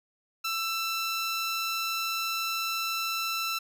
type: tone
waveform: 15% pulse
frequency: 1334 Hz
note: E6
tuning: 20 cents sharp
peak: -22 dBFS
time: 0.44-3.59 s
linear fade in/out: 10 ms
effects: none